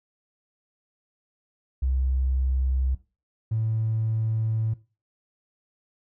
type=tone pair in turn; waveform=triangle; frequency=65.1 / 110.77 Hz; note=C2 / A2; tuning=-8 / +12 cents; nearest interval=major sixth; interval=920 cents; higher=second; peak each=-17 / -19 dBFS; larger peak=first; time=1.82-2.95 / 3.51-4.74 s; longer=second; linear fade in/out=10 ms; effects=noise-tail reverb RT60 0.3 s tail -20 dB re dry + tanh soft clip ceiling -19 dBFS